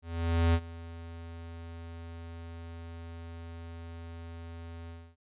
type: tone with ADSR envelope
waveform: square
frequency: 83.6 Hz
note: E2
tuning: 25 cents sharp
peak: -22 dBFS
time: 0.02-5.16 s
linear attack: 520 ms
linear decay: 58 ms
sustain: -20 dB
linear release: 270 ms
effects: resampled to 8000 Hz

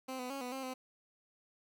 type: tone with pitch steps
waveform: 15% pulse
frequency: 260.8 / 250.7 / 274.9 / 248.2 / 266 / 257.6 Hz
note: C4 / B3 / C#4 / B3 / C4 / C4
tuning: -5 / +26 / -14 / +9 / +29 / -27 cents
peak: -33 dBFS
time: 0.08-0.74 s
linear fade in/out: 10 ms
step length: 110 ms
effects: none

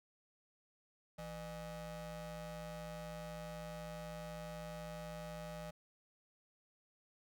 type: ring-modulated tone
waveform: 35% pulse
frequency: 220 Hz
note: A3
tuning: in tune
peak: -40 dBFS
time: 1.18-5.71 s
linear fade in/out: 10 ms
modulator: 386 Hz
effects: none

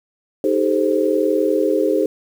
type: chord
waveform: sine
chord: A half-diminished seventh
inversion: second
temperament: equal with one note detuned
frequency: 311.1 / 392 / 432.2 / 523.3 Hz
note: Eb4 / G4 / A4 / C5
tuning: 0 / 0 / -31 / 0 cents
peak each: -20 dBFS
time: 0.44-2.06 s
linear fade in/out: 2 ms
effects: 7-bit

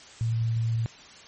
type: tone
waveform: sine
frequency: 114.2 Hz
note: A#2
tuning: 35 cents flat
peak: -23 dBFS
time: 0.21-0.86 s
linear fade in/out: 0 ms
effects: white hiss -48 dBFS RMS until 1.27 s + MP3 32 kbps

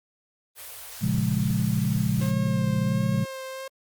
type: band-stop noise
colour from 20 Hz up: white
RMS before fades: -40 dBFS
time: 0.55-2.33 s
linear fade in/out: 50 ms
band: 110 to 440 Hz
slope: 48 dB/octave
type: chord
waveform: sine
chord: Bb minor seventh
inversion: none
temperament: equal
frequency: 116.54 / 138.59 / 174.61 / 207.7 Hz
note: Bb2 / Db3 / F3 / Ab3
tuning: 0 / 0 / 0 / 0 cents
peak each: -27 dBFS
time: 1.01-3.25 s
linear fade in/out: 20 ms
type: tone with vibrato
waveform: sawtooth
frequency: 533 Hz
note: C5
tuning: 32 cents sharp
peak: -30 dBFS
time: 2.21-3.68 s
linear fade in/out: 5 ms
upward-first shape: sine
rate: 1.4 Hz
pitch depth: 24 cents each way
effects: Opus 32 kbps

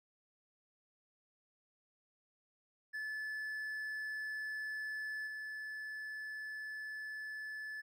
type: tone with level steps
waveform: triangle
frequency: 1732 Hz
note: A6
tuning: 28 cents flat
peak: -37 / -40 dBFS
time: 2.93-7.82 s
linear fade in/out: 20 ms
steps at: 5.26 s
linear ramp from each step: 20 ms
effects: none

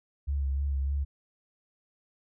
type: tone with vibrato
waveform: sine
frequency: 69.3 Hz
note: C#2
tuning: in tune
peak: -26 dBFS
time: 0.27-1.05 s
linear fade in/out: 20 ms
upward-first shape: sine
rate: 3.3 Hz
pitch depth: 38 cents each way
effects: none

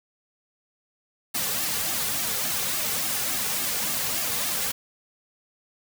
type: noise with flanger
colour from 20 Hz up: white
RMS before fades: -27 dBFS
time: 1.34-4.72 s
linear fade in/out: 10 ms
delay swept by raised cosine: 2 to 3.2 ms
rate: 3.5 Hz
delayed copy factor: -0.75
effects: none

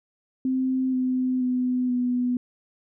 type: tone with pitch steps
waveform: sine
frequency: 260 / 255.7 / 251.4 / 247.3 Hz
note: C4 / C4 / B3 / B3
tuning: -11 / -40 / +31 / +3 cents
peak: -21 dBFS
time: 0.45-2.37 s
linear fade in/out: 2 ms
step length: 480 ms
effects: none

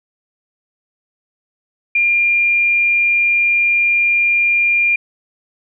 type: tone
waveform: sine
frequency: 2400 Hz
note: D7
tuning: 37 cents sharp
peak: -11 dBFS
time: 1.95-4.96 s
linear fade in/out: 5 ms
effects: none

